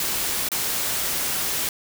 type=noise with dropouts; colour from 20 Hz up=white; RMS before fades=-25 dBFS; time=0-1.69 s; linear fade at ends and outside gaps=1 ms; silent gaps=0.487-0.517 s; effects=none